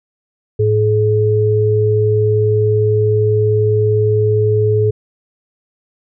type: tone pair together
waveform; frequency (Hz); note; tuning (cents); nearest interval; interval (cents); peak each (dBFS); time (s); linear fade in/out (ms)
sine; 107.7 / 425.2; A2 / G#4; -37 / +41; 2 octaves; 2378; -13; 0.59-4.91; 10
effects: none